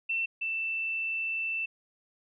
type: tone pair in turn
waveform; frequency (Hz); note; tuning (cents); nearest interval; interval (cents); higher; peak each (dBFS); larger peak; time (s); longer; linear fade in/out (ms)
sine; 2690 / 2664; E7 / E7; +34 / +18; unison; 16; first; -27 / -29; first; 0.09-0.26 / 0.41-1.66; second; 10
effects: none

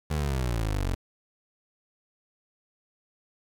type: exponential sweep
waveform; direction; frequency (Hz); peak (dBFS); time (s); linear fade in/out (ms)
25% pulse; down; 79 to 43.65; -22; 0.1-0.95; 10
effects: 8-bit

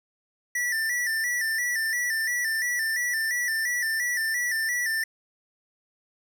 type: tone with vibrato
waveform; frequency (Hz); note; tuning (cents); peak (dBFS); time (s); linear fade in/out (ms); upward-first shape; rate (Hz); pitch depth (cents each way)
square; 1865; A#6; 0; -25; 0.55-5.04; 5; square; 2.9; 75
effects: 9-bit

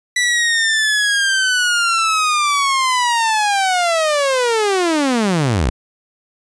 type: linear sweep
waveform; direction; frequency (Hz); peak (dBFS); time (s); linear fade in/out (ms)
sawtooth; down; 1975.5 to 50.9; -10; 0.16-5.7; 5
effects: resampled to 22050 Hz

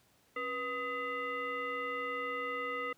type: tone with frequency modulation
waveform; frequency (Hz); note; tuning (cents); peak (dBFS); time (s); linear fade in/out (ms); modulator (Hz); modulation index
sine; 1254; D#6; +13; -34; 0.36-2.93; 5; 764; 1.3
effects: pink hiss -68 dBFS RMS until 2.97 s + high-pass 80 Hz 12 dB/octave

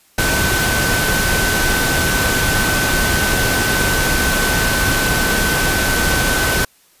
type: tone in noise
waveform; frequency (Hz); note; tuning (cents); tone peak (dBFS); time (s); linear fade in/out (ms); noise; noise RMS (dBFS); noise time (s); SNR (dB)
sine; 1521; F#6; +47; -19; 0.18-6.65; 5; pink; -17; 0.18-6.65; -5
effects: white hiss -53 dBFS RMS until 7 s + resampled to 32000 Hz

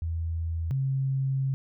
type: tone pair in turn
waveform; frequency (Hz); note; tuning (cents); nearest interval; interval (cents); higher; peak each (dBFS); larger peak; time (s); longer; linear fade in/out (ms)
sine; 82.41 / 134.43; E2 / C3; 0 / +47; minor sixth; 847; second; -27 / -24; second; 0.02-0.71 / 0.71-1.54; second; 0
effects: none

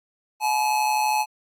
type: tone with amplitude modulation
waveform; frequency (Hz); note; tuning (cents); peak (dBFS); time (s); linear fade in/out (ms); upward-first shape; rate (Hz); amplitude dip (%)
square; 855; A5; -50; -18; 0.4-1.26; 50; sine; 132; 55
effects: AAC 64 kbps

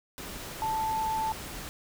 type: tone in noise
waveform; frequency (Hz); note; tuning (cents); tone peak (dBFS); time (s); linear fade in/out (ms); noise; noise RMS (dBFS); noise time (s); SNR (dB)
sine; 880; A5; 0; -27; 0.62-1.32; 0; pink; -40; 0.18-1.69; +10
effects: none

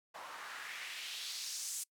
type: noise with band-pass filter sweep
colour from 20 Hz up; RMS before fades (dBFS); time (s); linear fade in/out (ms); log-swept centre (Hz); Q
white; -44; 0.14-1.84; 10; 860 to 8300; 1.9
effects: noise-tail reverb RT60 0.1 s tail -25 dB re dry

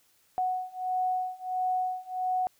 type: beating tone pair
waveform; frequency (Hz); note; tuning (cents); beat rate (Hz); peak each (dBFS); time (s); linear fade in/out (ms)
sine; 738 / 739.5; F#5 / F#5; -5 / -1; 1.5; -31 / -30; 0.38-2.47; 0
effects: white hiss -66 dBFS RMS until 2.59 s

